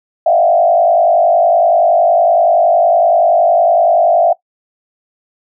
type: tone with frequency modulation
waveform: sine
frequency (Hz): 684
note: F5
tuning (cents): -36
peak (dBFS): -7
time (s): 0.26-4.33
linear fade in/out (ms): 5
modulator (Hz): 50.7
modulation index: 1.3
effects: noise-tail reverb RT60 0.1 s tail -18 dB re dry